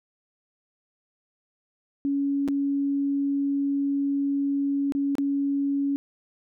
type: tone with dropouts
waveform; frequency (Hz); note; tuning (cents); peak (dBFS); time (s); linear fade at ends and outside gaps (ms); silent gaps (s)
sine; 280; C#4; +18; -22; 2.05-5.96; 0; 2.478-2.485 / 4.922-4.95 / 5.153-5.183
effects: none